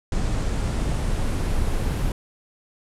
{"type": "noise with low-pass filter sweep", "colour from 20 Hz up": "brown", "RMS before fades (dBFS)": -23, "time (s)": [0.12, 2.12], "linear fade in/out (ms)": 2, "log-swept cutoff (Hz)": [8000, 12000], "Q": 1.6, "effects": []}